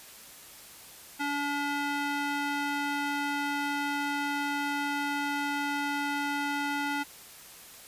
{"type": "tone with band-pass filter", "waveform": "square", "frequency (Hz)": 286.6, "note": "D4", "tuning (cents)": -42, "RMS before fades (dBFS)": -31, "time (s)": [1.19, 7.04], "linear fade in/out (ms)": 20, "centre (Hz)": 1600, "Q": 0.8, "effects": ["white hiss -49 dBFS RMS until 7.87 s", "resampled to 32000 Hz"]}